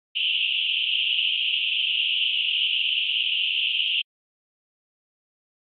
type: band-pass noise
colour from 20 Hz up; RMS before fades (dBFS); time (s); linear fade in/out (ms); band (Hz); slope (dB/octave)
pink; -24; 0.15-4.02; 10; 2700 to 3200; 96
effects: AAC 64 kbps